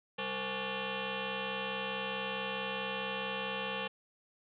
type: tone with frequency modulation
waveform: sine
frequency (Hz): 1108.7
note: C#6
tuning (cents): 0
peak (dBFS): -34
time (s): 0.18-3.88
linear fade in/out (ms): 10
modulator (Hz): 326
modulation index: 6.6
effects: none